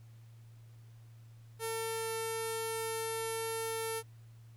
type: tone with low-pass filter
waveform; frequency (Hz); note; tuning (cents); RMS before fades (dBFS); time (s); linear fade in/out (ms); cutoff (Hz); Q
sawtooth; 449.9; A4; +39; -37; 1.59-4.03; 50; 11000; 5.8
effects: added 114 Hz sine -52 dBFS peak until 4.56 s + pink hiss -69 dBFS RMS until 4.56 s